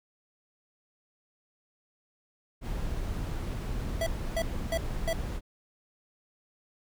brown noise, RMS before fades -33 dBFS, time 2.61-5.41 s, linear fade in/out 50 ms
square tone bursts, 659.3 Hz, E5, in tune, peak -28 dBFS, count 4, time 4.01-5.13 s, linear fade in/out 2 ms, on 55 ms, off 300 ms
effects none

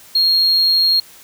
triangle tone, 4257 Hz, C8, 29 cents sharp, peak -9 dBFS, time 0.15-1 s, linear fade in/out 5 ms, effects tanh soft clip ceiling -6 dBFS + white hiss -43 dBFS RMS until 1.23 s

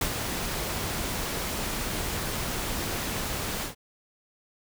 pink noise with ADSR envelope, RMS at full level -26 dBFS, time 0.01-3.75 s, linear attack 4 ms, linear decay 79 ms, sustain -5 dB, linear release 120 ms, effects none

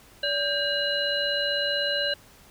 harmonic tone with a mistuned harmonic, 576 Hz, D5, 34 cents flat, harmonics 1 / 3 / 5 / 7, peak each -29 / -29 / -29 / -29 dBFS, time 0.23-2.14 s, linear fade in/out 5 ms, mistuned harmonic 3, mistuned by -140 cents, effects pink hiss -53 dBFS RMS until 2.5 s

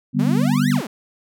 sine chord, G major, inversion second, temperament just, 147 / 196 / 245 Hz, D3 / G3 / B3, +2 / 0 / -14 cents, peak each -20 / -20 / -18 dBFS, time 0.13-0.82 s, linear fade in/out 50 ms
sawtooth exponential two-way sweep, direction up then down, 185.2 to 2093 to 185.2 Hz, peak -23 dBFS, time 0.19-0.87 s, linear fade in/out 5 ms, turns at 0.7 s
effects none

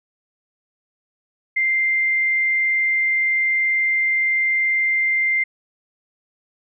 sine tone, 2093 Hz, C7, in tune, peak -16 dBFS, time 1.56-5.44 s, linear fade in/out 10 ms, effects none

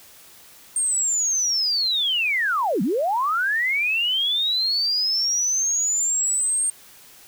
sine linear two-way sweep, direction down then up, 8710 to 170.5 to 8710 Hz, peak -19 dBFS, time 0.76-6.7 s, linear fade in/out 2 ms, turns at 2.82 s, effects white hiss -48 dBFS RMS until 7.27 s

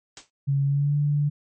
white noise with exponential decay, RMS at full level -35 dBFS, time 0.17-0.3 s, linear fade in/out 1 ms, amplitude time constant 28 ms
sine tone with pitch glide, 139.1 to 146.02 Hz, C#3 to D3, +6 to -10 cents, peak -19 dBFS, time 0.47-1.3 s, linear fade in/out 20 ms, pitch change +84 cents, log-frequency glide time 0.64-0.96 s
effects MP3 32 kbps

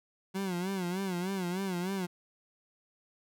30% pulse tone with vibrato, 185 Hz, F#3, in tune, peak -29 dBFS, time 0.34-2.07 s, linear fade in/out 20 ms, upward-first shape sine, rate 3.3 Hz, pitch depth 110 cents each way, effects none

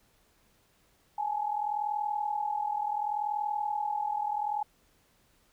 sine tone pair together, 830.6 / 871.3 Hz, G#5 / A5, 0 / -17 cents, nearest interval minor second, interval 83 cents, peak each -30 / -34 dBFS, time 1.18-4.63 s, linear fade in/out 5 ms, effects pink hiss -67 dBFS RMS until 5.52 s

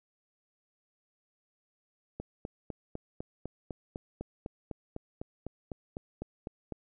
click train, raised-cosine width 2 ms, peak -24 dBFS, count 19, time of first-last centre 2.2-6.723 s, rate 3.98 Hz, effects none

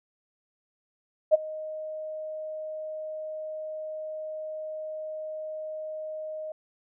sine tone with ADSR envelope, 622.3 Hz, D#5, in tune, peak -12 dBFS, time 1.31-6.52 s, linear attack 31 ms, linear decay 19 ms, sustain -21 dB, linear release 3 ms, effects none

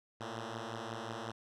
5% pulse beating tone pair, 111.2 / 116.7 Hz, A2 / A#2, +19 / +2 cents, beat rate 5.5 Hz, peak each -31 / -32 dBFS, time 0.2-1.32 s, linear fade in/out 10 ms, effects low-pass 6000 Hz 12 dB/octave

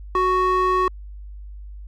square tone with band-pass filter, 370 Hz, F#4, in tune, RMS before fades -19 dBFS, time 0.15-0.88 s, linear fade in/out 2 ms, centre 910 Hz, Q 4.1, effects added 50 Hz sine -34 dBFS peak until 1.87 s

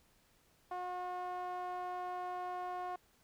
sawtooth tone with band-pass filter, 361.1 Hz, F#4, 42 cents flat, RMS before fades -41 dBFS, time 0.71-2.96 s, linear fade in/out 5 ms, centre 860 Hz, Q 6.3, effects pink hiss -70 dBFS RMS until 3.23 s

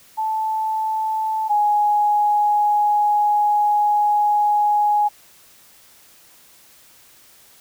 sine tone pair in turn, 875 / 833.1 Hz, A5 / G#5, -10 / +5 cents, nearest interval minor second, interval 85 cents, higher first, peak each -19 / -14 dBFS, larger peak second, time 0.17-1.49 / 1.49-5.09 s, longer second, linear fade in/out 20 ms, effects white hiss -50 dBFS RMS until 7.6 s

